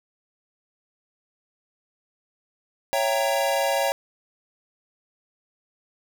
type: chord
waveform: square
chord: C# diminished seventh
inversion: none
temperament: equal with one note detuned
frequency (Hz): 554.4 / 668.8 / 784 / 932.3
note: C#5 / E5 / G5 / Bb5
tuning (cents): 0 / +25 / 0 / 0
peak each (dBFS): -25 / -28 / -28 / -30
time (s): 2.93-3.92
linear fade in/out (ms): 0
effects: none